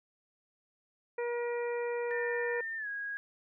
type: harmonic tone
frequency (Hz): 477.5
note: A#4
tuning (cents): +42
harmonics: 1 / 2 / 3 / 4 / 5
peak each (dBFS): -32 / -42 / -47 / -44 / -47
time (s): 1.18-2.61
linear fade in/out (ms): 5
type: tone with pitch glide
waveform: sine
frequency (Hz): 1806 to 1646.6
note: A6 to G#6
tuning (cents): +45 to -15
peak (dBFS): -35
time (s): 2.11-3.17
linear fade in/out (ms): 0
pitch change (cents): -160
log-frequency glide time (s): 2.77-2.88
effects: none